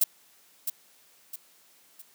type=noise with echo; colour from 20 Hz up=violet; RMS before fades=-21 dBFS; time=0.01-0.04 s; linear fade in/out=5 ms; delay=660 ms; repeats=3; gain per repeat=-8 dB; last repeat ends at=2.02 s; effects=white hiss -60 dBFS RMS until 2.14 s + high-pass 150 Hz 12 dB/octave